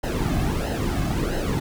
brown noise with flanger, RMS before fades -24 dBFS, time 0.03-1.6 s, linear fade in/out 10 ms, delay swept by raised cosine 0.85 to 2.15 ms, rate 1.5 Hz, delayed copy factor -0.7, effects none

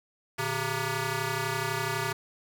10% pulse ring-modulated tone, 266 Hz, C4, 29 cents sharp, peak -17 dBFS, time 0.38-2.13 s, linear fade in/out 10 ms, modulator 649 Hz, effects none

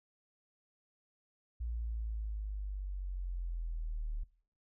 sine linear sweep, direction down, 58.5 to 36.71 Hz, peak -35 dBFS, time 1.6-4.24 s, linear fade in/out 10 ms, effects noise-tail reverb RT60 0.5 s tail -20 dB re dry

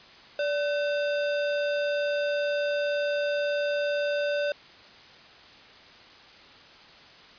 sine tone with sample-and-hold, 581 Hz, D5, 19 cents flat, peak -24 dBFS, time 0.39-4.52 s, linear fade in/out 2 ms, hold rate 2100 Hz, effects white hiss -50 dBFS RMS until 7.38 s + resampled to 11025 Hz

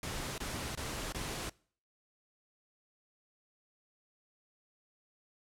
pink noise bursts, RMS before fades -39 dBFS, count 4, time 0.03-1.496 s, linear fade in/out 2 ms, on 350 ms, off 22 ms, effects noise-tail reverb RT60 0.5 s tail -24 dB re dry + low-pass 11000 Hz 12 dB/octave

